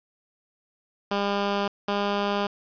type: tone pair in turn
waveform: 10% pulse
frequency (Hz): 201.2 / 202.5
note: G3 / G#3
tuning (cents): +45 / -43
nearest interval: unison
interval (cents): 12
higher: second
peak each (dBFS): -15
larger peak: neither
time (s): 1.11-1.68 / 1.88-2.47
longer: second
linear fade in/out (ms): 5
effects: resampled to 11025 Hz + 7-bit